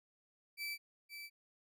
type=tone with echo; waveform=30% pulse; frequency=2318 Hz; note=D7; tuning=23 cents flat; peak=-37 dBFS; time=0.57-0.78 s; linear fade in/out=50 ms; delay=520 ms; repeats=1; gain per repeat=-7 dB; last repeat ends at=1.3 s; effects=none